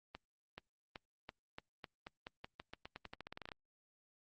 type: accelerating click train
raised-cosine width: 0.3 ms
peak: -30 dBFS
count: 23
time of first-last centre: 0.15-3.518 s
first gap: 430 ms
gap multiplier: 0.88
effects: Opus 32 kbps